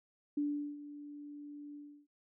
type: tone with ADSR envelope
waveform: sine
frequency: 291.6 Hz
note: D4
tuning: 12 cents flat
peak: -30 dBFS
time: 0.37-2.07 s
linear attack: 6 ms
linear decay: 390 ms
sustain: -15 dB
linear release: 320 ms
effects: none